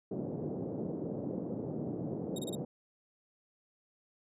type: band-pass noise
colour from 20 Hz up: pink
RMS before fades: -38 dBFS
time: 0.11-2.65 s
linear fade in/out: 5 ms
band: 140 to 520 Hz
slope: 24 dB/octave
type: tone bursts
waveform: 20% pulse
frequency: 3742 Hz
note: A#7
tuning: 6 cents sharp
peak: -35 dBFS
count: 4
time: 2.36-2.552 s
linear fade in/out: 5 ms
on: 27 ms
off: 28 ms
effects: none